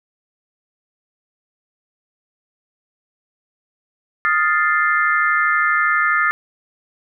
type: chord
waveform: sine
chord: F dominant seventh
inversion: third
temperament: equal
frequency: 1244.5 / 1396.9 / 1760 / 2093 Hz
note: Eb6 / F6 / A6 / C7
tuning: 0 / 0 / 0 / 0 cents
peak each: -19 / -20 / -18 / -23 dBFS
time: 4.25-6.31 s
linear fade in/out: 0 ms
effects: none